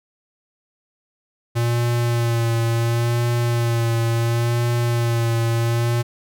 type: tone with vibrato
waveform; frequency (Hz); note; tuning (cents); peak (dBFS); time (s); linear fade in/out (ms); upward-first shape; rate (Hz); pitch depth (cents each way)
square; 117.4; A#2; +13; -18; 1.55-6.03; 20; sine; 0.71; 29
effects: none